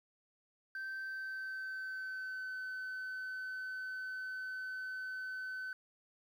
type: tone with pitch glide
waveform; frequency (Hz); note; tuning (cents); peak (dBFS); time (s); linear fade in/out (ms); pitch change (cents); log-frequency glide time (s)
sine; 1553 to 1518.4; G6 to F#6; -17 to +44; -37; 0.75-5.73; 2; -39; 1-2.56
effects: tanh soft clip ceiling -38 dBFS + 11-bit